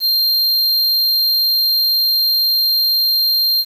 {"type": "tone", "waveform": "square", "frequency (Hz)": 4186, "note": "C8", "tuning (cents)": 0, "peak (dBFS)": -13, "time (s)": [0, 3.65], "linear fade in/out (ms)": 50, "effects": ["7-bit"]}